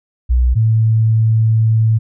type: tone pair in turn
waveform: sine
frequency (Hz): 61.5 / 111.3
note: B1 / A2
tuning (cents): -7 / +20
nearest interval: minor seventh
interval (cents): 1027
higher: second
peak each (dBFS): -9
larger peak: neither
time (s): 0.29-0.55 / 0.55-1.99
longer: second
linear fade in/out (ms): 20
effects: none